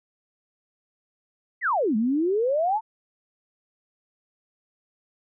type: exponential two-way sweep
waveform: sine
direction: down then up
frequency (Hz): 2117 to 207.7 to 918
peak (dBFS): -20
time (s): 1.61-2.81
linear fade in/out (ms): 50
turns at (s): 1.96
effects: none